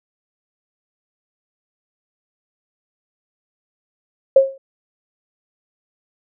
sine tone with exponential decay, 539 Hz, C#5, 49 cents flat, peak -3 dBFS, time 4.36-4.58 s, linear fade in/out 5 ms, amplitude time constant 47 ms, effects none

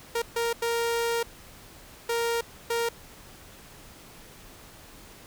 sawtooth tone bursts at uneven times, 466.2 Hz, A#4, in tune, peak -21 dBFS, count 5, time 0.15-0.22 / 0.36-0.53 / 0.62-1.23 / 2.09-2.41 / 2.7-2.89 s, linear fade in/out 5 ms, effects pink hiss -49 dBFS RMS until 5.26 s

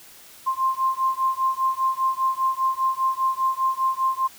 sine beating tone pair, 1051 / 1056 Hz, C6 / C6, +7 / +16 cents, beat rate 5 Hz, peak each -23 dBFS, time 0.46-4.28 s, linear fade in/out 20 ms, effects white hiss -47 dBFS RMS until 4.38 s

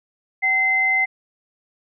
sine tone pair together, 763.7 / 2065 Hz, G5 / C7, -45 / -23 cents, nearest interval octave + perfect fourth, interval 1722 cents, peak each -26 / -16 dBFS, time 0.42-1.06 s, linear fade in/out 20 ms, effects none

